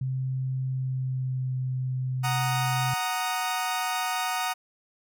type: tone with pitch glide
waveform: sine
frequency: 130.81 to 128.93 Hz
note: C3 to C3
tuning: 0 to -25 cents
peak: -26 dBFS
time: 0.01-2.94 s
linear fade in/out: 5 ms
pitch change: -25 cents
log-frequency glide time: 0.68-1.55 s
type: chord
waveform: sawtooth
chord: D# minor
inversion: first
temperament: equal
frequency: 740 / 932.3 / 1244.5 Hz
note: F#5 / A#5 / D#6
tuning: 0 / 0 / 0 cents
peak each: -26 / -28 / -28 dBFS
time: 2.23-4.54 s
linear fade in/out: 20 ms
effects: none